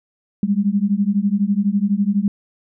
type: beating tone pair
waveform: sine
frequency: 196 / 208 Hz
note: G3 / G#3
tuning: 0 / +3 cents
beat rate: 12 Hz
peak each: -18 / -18 dBFS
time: 0.43-2.28 s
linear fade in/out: 2 ms
effects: none